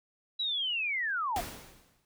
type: linear sweep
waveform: sine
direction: down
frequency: 3951 to 652 Hz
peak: -29 dBFS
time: 0.39-1.41 s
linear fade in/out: 10 ms
type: noise with exponential decay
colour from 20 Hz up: pink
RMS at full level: -35 dBFS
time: 1.36-2.05 s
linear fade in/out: 1 ms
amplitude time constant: 150 ms
effects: none